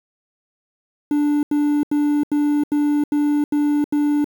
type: tone bursts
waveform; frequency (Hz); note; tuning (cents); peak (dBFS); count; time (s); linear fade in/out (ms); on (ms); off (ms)
triangle; 293.7; D4; 0; -13; 8; 1.11-4.244; 2; 320; 82
effects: 7-bit